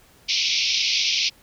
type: band-pass noise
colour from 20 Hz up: white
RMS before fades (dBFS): -22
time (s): 0.28-1.3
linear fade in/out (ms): 20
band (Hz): 2200 to 5800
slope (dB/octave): 96
effects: pink hiss -54 dBFS RMS until 1.42 s